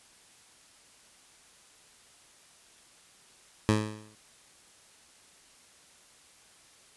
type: tone with exponential decay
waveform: 15% pulse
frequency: 107.3 Hz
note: A2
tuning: 43 cents flat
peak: -13 dBFS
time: 3.69-4.15 s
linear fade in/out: 0 ms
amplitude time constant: 100 ms
effects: white hiss -58 dBFS RMS until 6.96 s + resampled to 24000 Hz